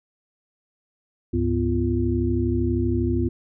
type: tone cluster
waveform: sine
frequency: 71.6 / 104.2 / 249.6 / 346.1 Hz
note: D2 / G#2 / B3 / F4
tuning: -43 / +6 / +19 / -16 cents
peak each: -25 dBFS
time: 1.33-3.29 s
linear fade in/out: 10 ms
effects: none